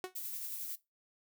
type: tone with exponential decay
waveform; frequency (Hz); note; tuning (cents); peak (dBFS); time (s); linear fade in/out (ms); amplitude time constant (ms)
sawtooth; 370; F#4; 0; -31; 0.04-0.15; 1; 23
type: noise with tremolo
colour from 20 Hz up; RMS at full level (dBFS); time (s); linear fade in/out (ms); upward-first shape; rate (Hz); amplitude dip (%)
violet; -40; 0.15-0.76; 10; sine; 11; 30
effects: noise-tail reverb RT60 0.2 s tail -19 dB re dry